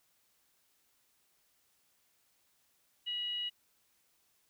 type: tone with frequency modulation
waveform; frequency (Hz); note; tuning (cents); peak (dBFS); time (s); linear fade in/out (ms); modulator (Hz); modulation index
sine; 2900; F#7; -35; -34; 3.06-3.5; 20; 937; 0.24
effects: white hiss -73 dBFS RMS until 4.49 s